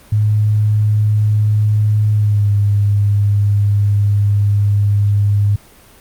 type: tone with pitch glide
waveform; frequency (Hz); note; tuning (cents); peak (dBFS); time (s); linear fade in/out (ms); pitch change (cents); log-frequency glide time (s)
sine; 106 to 102.09; G#2 to G#2; +36 to -29; -10; 0.12-5.56; 5; -65; 2.13-2.5
effects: pink hiss -44 dBFS RMS until 6 s + Opus 32 kbps